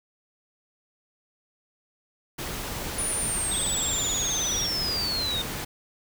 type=noise; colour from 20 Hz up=pink; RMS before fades=-33 dBFS; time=2.38-5.65 s; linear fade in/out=10 ms
type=linear sweep; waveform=sine; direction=down; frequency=9740 to 3628 Hz; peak=-26 dBFS; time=2.98-5.42 s; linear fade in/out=5 ms
type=tone with vibrato; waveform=sine; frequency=3523 Hz; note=A7; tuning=1 cent sharp; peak=-31 dBFS; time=3.51-4.67 s; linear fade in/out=5 ms; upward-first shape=triangle; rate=19 Hz; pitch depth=140 cents each way
effects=none